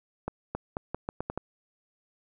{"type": "accelerating click train", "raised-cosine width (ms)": 1, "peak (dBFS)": -17, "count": 8, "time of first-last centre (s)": [0.28, 1.376], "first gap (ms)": 270, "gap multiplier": 0.81, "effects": []}